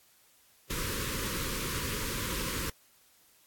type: band-stop noise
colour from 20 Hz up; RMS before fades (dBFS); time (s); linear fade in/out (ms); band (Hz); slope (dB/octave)
pink; -34; 0.7-2.7; 5; 550 to 950; 96
effects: white hiss -63 dBFS RMS until 3.46 s + AAC 64 kbps